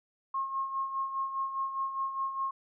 sine tone with tremolo, 1078 Hz, C#6, 49 cents flat, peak -28 dBFS, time 0.34-2.51 s, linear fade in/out 5 ms, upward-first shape sine, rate 4.9 Hz, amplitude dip 60%, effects none

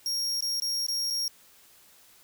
40% pulse tone with dropouts, 5580 Hz, F8, 2 cents flat, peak -26 dBFS, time 0.06-1.28 s, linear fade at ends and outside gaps 1 ms, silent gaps 0.407-0.424 / 0.6-0.621 / 0.866-0.884 / 1.102-1.106 s, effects white hiss -57 dBFS RMS until 2.23 s

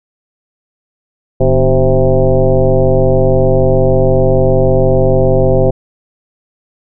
sine tone with frequency modulation, 248.7 Hz, B3, 12 cents sharp, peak -6 dBFS, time 1.4-5.71 s, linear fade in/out 10 ms, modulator 136 Hz, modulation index 2.8, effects none

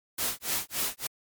white noise with tremolo, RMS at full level -28 dBFS, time 0.18-1.07 s, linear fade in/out 5 ms, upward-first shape sine, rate 3.5 Hz, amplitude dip 100%, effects MP3 96 kbps

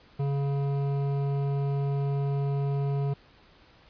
sine tone with hard clipping, 140 Hz, C#3, 18 cents sharp, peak -27 dBFS, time 0.19-3.14 s, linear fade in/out 10 ms, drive 12 dB, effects pink hiss -57 dBFS RMS until 3.89 s + resampled to 11025 Hz

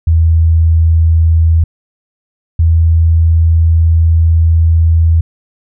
sine tone pair in turn, 81.6 / 82.03 Hz, E2 / E2, -17 / -8 cents, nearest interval unison, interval 9 cents, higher second, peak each -5 dBFS, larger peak neither, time 0.07-1.64 / 2.59-5.21 s, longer second, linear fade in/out 5 ms, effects none

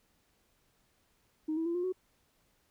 sine tone with pitch steps, 311.5 / 325.3 / 339.7 / 354.7 / 370.4 Hz, D#4 / E4 / F4 / F4 / F#4, +2 / -23 / -48 / +27 / +2 cents, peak -29 dBFS, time 1.48-1.925 s, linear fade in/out 10 ms, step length 89 ms, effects tanh soft clip ceiling -26 dBFS + pink hiss -72 dBFS RMS until 2.7 s

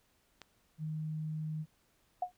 click, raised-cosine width 0.2 ms, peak -30 dBFS, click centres 0.417 s
sine tone, 155.56 Hz, D#3, in tune, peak -35 dBFS, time 0.78-1.66 s, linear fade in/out 50 ms
sine tone with exponential decay, 724 Hz, F#5, 38 cents flat, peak -27 dBFS, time 2.22-2.32 s, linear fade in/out 5 ms, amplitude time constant 21 ms
effects pink hiss -72 dBFS RMS until 2.37 s

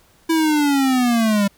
square linear sweep, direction down, 329.6 to 196.9 Hz, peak -15 dBFS, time 0.29-1.48 s, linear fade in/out 10 ms, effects pink hiss -55 dBFS RMS until 1.57 s

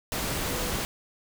sine tone in noise, 493.9 Hz, B4, in tune, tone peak -37 dBFS, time 0.46-0.7 s, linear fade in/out 0 ms, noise pink, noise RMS -30 dBFS, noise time 0.12-0.85 s, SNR -10 dB, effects none

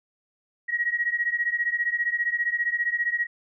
sine beating tone pair, 1896 / 1911 Hz, A#6 / A#6, +29 / +43 cents, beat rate 15 Hz, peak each -25 / -27 dBFS, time 0.68-3.27 s, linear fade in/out 20 ms, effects none

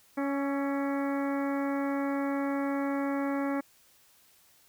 harmonic tone with a mistuned harmonic, 278.9 Hz, C#4, 11 cents sharp, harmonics 1 / 2 / 3 / 4 / 5 / 6 / 7 / 8, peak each -29 / -35 / -39 / -41 / -43 / -45 / -46 / -47 dBFS, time 0.17-3.61 s, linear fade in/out 10 ms, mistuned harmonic 5, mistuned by -40 cents, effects white hiss -62 dBFS RMS until 4.68 s

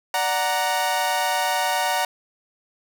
sawtooth chord, D augmented, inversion none, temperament equal, 587.3 / 740 / 932.3 Hz, D5 / F#5 / A#5, 0 / 0 / 0 cents, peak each -25 / -20 / -20 dBFS, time 0.14-2.05 s, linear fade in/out 2 ms, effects none

